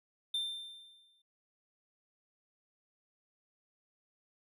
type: tone with exponential decay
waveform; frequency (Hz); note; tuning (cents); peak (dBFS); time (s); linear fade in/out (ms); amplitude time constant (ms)
triangle; 3582; A7; +30; -29; 0.34-1.22; 5; 190
effects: none